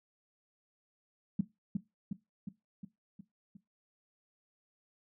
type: tone with echo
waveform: sine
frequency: 196 Hz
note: G3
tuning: in tune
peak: -24 dBFS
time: 1.39-1.41 s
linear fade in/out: 5 ms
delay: 360 ms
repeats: 6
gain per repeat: -4 dB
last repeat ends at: 3.57 s
effects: noise-tail reverb RT60 0.2 s tail -17 dB re dry